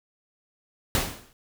pink noise with exponential decay, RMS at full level -21 dBFS, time 0.95-1.33 s, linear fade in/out 1 ms, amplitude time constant 81 ms, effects none

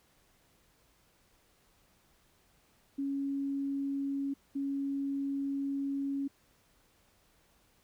sine tone bursts at uneven times, 277.2 Hz, C#4, in tune, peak -31 dBFS, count 2, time 2.98-4.34 / 4.55-6.28 s, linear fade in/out 10 ms, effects pink hiss -68 dBFS RMS until 7.83 s

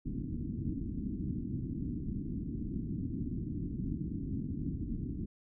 white low-pass noise, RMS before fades -37 dBFS, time 0.05-5.26 s, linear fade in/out 10 ms, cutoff 300 Hz, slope 48 dB/octave, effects none

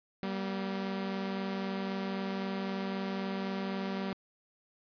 sawtooth tone pair together, 193.37 / 237.2 Hz, G3 / A#3, -23 / +30 cents, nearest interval major third, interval 353 cents, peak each -30 / -36 dBFS, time 0.23-4.13 s, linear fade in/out 0 ms, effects resampled to 11025 Hz

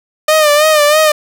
sawtooth tone with vibrato, 606 Hz, D#5, 46 cents flat, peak -3 dBFS, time 0.28-1.12 s, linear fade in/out 5 ms, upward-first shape sine, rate 3.1 Hz, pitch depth 64 cents each way, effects none

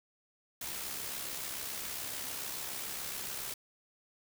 white noise with amplitude modulation, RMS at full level -38 dBFS, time 0.61-3.54 s, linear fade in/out 5 ms, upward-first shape sine, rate 67 Hz, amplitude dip 40%, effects none

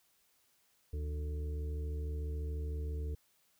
harmonic tone with a mistuned harmonic, 73.8 Hz, D2, 9 cents sharp, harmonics 1 / 2 / 4 / 5 / 6, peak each -35 / -50 / -53 / -57 / -49 dBFS, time 0.93-3.15 s, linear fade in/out 5 ms, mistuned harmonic 2, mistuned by +120 cents, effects white hiss -72 dBFS RMS until 3.59 s

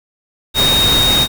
sine tone in noise, 3729 Hz, A#7, in tune, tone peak -11 dBFS, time 0.54-1.28 s, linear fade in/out 50 ms, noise pink, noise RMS -17 dBFS, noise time 0.54-1.28 s, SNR +3 dB, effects none

